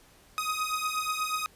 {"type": "beating tone pair", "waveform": "sawtooth", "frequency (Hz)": [1251, 1259.3], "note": ["D#6", "D#6"], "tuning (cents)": [9, 20], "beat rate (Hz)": 8.3, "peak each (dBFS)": [-28, -28], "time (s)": [0.38, 1.46], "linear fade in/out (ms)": 0, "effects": ["pink hiss -58 dBFS RMS until 1.55 s", "resampled to 32000 Hz"]}